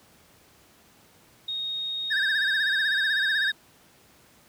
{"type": "tone", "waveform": "sine", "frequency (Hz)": 3729, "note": "A#7", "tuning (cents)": 0, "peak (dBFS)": -28, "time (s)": [1.48, 3.52], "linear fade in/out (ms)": 5}
{"type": "tone with vibrato", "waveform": "triangle", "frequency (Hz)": 1661.2, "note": "G#6", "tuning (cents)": 0, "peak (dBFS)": -21, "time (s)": [2.1, 3.52], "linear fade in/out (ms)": 20, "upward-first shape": "sine", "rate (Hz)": 16, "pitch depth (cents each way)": 120}
{"effects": ["pink hiss -57 dBFS RMS until 4.48 s", "high-pass 80 Hz 12 dB/octave"]}